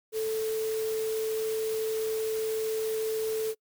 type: tone in noise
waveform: sine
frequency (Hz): 440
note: A4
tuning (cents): 0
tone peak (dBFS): -27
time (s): 0.12-3.55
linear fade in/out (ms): 50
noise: white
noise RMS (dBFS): -41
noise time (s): 0.12-3.55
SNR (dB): +11
effects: noise-tail reverb RT60 0.1 s tail -26 dB re dry